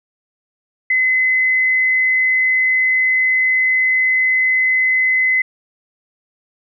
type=tone; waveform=sine; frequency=2036 Hz; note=C7; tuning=48 cents flat; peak=-12 dBFS; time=0.9-5.42 s; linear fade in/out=5 ms; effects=none